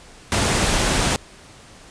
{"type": "noise", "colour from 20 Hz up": "pink", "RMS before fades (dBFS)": -19, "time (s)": [0.32, 1.16], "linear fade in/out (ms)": 0, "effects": ["pink hiss -45 dBFS RMS until 1.9 s", "resampled to 22050 Hz"]}